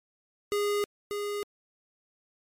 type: tone pair in turn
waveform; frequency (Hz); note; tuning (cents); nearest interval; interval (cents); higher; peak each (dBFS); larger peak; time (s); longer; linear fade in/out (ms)
square; 410.7 / 410.7; G#4 / G#4; -19 / -19; unison; 0; neither; -26 / -31; first; 0.52-0.84 / 1.11-1.43; neither; 0
effects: MP3 64 kbps